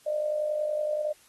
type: tone with amplitude modulation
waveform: sine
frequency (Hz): 605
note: D#5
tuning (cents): -49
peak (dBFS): -23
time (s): 0.06-1.13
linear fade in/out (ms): 10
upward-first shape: sine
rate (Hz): 50.7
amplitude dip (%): 55
effects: white hiss -59 dBFS RMS until 1.28 s + AAC 32 kbps